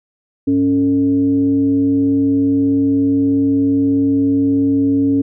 sine tone with frequency modulation, 277.2 Hz, C#4, in tune, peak -11 dBFS, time 0.47-5.22 s, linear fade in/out 10 ms, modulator 172 Hz, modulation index 0.42, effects none

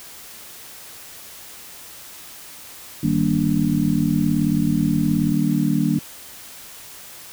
sine chord, Eb major seventh, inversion none, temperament just, 155.56 / 194.45 / 233.3 / 291.7 Hz, Eb3 / G3 / Bb3 / D4, 0 / -14 / +2 / -12 cents, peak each -22 dBFS, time 3.03-5.99 s, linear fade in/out 5 ms
click train, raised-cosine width 5 ms, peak -25 dBFS, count 113, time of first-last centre 3.05-5.317 s, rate 49.4 Hz
effects white hiss -40 dBFS RMS until 7.32 s

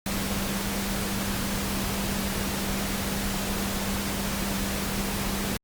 sine tone in noise, 197.2 Hz, G3, 11 cents sharp, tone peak -31 dBFS, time 0.06-5.57 s, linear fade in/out 2 ms, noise pink, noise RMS -30 dBFS, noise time 0.06-5.57 s, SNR -4 dB, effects Opus 48 kbps

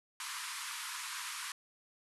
pink band-pass noise, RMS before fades -42 dBFS, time 0.2-1.52 s, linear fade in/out 2 ms, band 940 to 12000 Hz, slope 96 dB/octave, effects none

